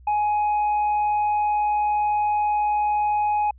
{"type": "tone", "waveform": "triangle", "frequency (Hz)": 837, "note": "G#5", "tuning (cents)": 13, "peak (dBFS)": -17, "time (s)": [0.07, 3.51], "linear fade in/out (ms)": 5, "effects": ["added 62 Hz sine -45 dBFS peak until 3.58 s", "resampled to 8000 Hz"]}